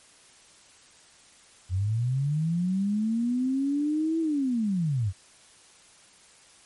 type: linear two-way sweep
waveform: sine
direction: up then down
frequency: 87.5 to 329.6 to 87.5 Hz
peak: -23 dBFS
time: 1.69-5.13 s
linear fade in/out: 50 ms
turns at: 4.2 s
effects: white hiss -55 dBFS RMS until 6.65 s + MP3 48 kbps